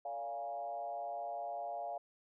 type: tone with frequency modulation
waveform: sine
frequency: 699 Hz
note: F5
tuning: 1 cent sharp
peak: -38 dBFS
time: 0.05-1.98 s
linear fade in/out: 5 ms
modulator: 125 Hz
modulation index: 0.96
effects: none